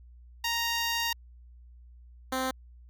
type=tone pair in turn; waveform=10% pulse; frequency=932.3 / 260.4 Hz; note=A#5 / C4; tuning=0 / -8 cents; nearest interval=octave + minor seventh; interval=2208 cents; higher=first; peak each=-19 / -20 dBFS; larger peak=first; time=0.44-1.13 / 2.32-2.51 s; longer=first; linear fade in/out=5 ms; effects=added 60 Hz sine -49 dBFS peak until 2.89 s